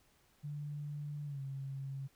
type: tone with pitch glide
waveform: sine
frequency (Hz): 146.83 to 136.21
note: D3 to C#3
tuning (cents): 0 to -30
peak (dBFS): -39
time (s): 0.43-2.08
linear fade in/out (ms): 20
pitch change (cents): -130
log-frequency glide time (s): 1.25-1.41
effects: pink hiss -70 dBFS RMS until 2.15 s